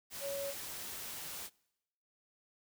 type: tone in noise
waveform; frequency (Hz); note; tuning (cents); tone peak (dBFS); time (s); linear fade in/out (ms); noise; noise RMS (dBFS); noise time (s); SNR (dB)
sine; 559; C#5; +14; -37; 0.2-0.54; 50; white; -44; 0.1-1.5; +4
effects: noise-tail reverb RT60 0.9 s tail -25 dB re dry